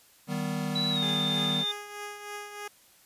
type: chord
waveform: square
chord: Eb augmented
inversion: none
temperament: equal with one note detuned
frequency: 155.56 / 193.75 / 246.9 Hz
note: Eb3 / G3 / B3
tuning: 0 / -20 / 0 cents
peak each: -34 / -34 / -35 dBFS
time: 0.27-1.65 s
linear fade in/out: 50 ms
type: tone with pitch glide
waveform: sine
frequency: 3934 to 3607 Hz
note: B7 to A7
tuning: -7 to +42 cents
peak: -27 dBFS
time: 0.75-1.72 s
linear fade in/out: 10 ms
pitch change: -151 cents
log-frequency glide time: 0.9-1.05 s
type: tone with tremolo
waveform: 10% pulse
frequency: 412.8 Hz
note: G#4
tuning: 10 cents flat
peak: -27 dBFS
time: 1.02-2.68 s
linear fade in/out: 5 ms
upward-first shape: triangle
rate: 3.2 Hz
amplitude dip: 60%
effects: white hiss -59 dBFS RMS until 3.05 s + resampled to 32000 Hz